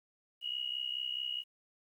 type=tone with amplitude modulation; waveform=sine; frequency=2893 Hz; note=F#7; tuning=40 cents flat; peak=-31 dBFS; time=0.41-1.44 s; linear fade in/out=50 ms; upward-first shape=sine; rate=64.7 Hz; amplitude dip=80%; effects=11-bit